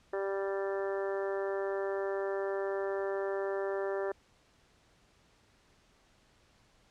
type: harmonic tone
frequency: 196 Hz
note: G3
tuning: in tune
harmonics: 2 / 3 / 4 / 5 / 6 / 7 / 8 / 9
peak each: -33 / -37 / -44 / -46 / -48 / -48 / -51 / -46 dBFS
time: 0.13-4.12 s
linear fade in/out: 5 ms
effects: pink hiss -66 dBFS RMS until 6.9 s + low-pass 7000 Hz 12 dB/octave